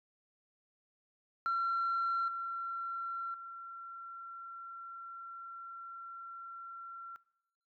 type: tone with level steps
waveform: sine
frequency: 1362 Hz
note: F6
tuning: 44 cents flat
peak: -28 / -35 / -43 dBFS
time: 1.46-7.16 s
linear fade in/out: 0 ms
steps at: 2.28 / 3.34 s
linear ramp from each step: 2 ms
effects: noise-tail reverb RT60 0.8 s tail -21 dB re dry + tanh soft clip ceiling -27 dBFS